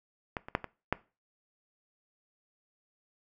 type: clicks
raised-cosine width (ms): 0.5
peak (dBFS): -18 / -26 / -11 / -22 / -11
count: 5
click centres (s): 0.368 / 0.485 / 0.551 / 0.643 / 0.926
effects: noise-tail reverb RT60 0.3 s tail -19 dB re dry